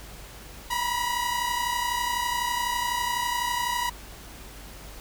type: tone pair together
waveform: sawtooth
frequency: 956 / 988 Hz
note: A#5 / B5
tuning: +43 / 0 cents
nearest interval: minor second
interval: 57 cents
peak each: -24 / -25 dBFS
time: 0.7-3.9 s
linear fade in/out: 10 ms
effects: added 50 Hz sine -45 dBFS peak until 5 s + pink hiss -45 dBFS RMS until 5 s